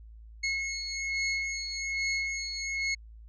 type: beating tone pair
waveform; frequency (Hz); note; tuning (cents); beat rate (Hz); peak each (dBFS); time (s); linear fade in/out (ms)
sawtooth; 2174 / 2175.2; C#7 / C#7; -34 / -33; 1.2; -28 / -31; 0.43-2.95; 10
effects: added 55 Hz sine -46 dBFS peak until 3.28 s + resampled to 16000 Hz